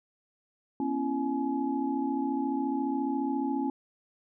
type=tone cluster; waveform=sine; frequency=240.7 / 275 / 335.4 / 846 Hz; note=B3 / C#4 / E4 / G#5; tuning=-44 / -14 / +30 / +32 cents; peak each=-35 / -29 / -35 / -35 dBFS; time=0.8-3.7 s; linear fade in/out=2 ms; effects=none